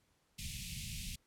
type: band-stop noise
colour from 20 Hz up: pink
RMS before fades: -43 dBFS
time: 0.38-1.16 s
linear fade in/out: 10 ms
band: 200 to 2300 Hz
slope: 48 dB/octave
effects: pink hiss -75 dBFS RMS until 1.26 s + low-pass 12000 Hz 12 dB/octave